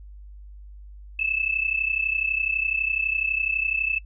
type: tone pair together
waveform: sine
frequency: 2605 / 2637 Hz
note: E7 / E7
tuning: -21 / 0 cents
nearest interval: unison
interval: 21 cents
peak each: -25 dBFS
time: 1.19-3.99 s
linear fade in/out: 5 ms
effects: noise-tail reverb RT60 0.1 s tail -20 dB re dry + added 50 Hz sine -40 dBFS peak until 4.05 s